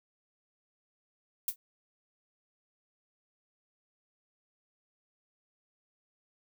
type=noise with exponential decay; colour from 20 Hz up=violet; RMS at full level=-26 dBFS; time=1.48-1.56 s; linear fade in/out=2 ms; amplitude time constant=17 ms; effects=none